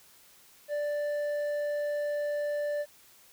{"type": "tone with hard clipping", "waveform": "sine", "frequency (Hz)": 587.3, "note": "D5", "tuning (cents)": 0, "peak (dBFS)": -30, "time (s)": [0.68, 2.86], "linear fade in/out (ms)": 50, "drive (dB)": 5, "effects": ["white hiss -58 dBFS RMS until 3.32 s"]}